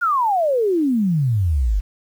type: exponential sweep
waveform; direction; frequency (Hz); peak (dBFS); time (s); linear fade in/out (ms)
sine; down; 1460 to 45.06; -15; 0.01-1.81; 20
effects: 8-bit